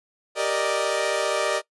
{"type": "chord", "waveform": "sawtooth", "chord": "Eb major seventh", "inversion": "first", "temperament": "equal", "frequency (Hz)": [392, 466.2, 587.3, 622.3], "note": ["G4", "Bb4", "D5", "Eb5"], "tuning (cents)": [0, 0, 0, 0], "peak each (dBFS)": [-27, -25, -22, -23], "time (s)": [0.35, 1.62], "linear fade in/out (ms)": 50, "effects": ["noise-tail reverb RT60 0.1 s tail -19 dB re dry", "resampled to 24000 Hz"]}